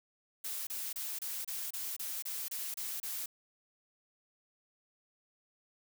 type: noise bursts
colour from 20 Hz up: blue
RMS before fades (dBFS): -39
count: 11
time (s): 0.44-3.26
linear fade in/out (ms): 5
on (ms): 230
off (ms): 29
effects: none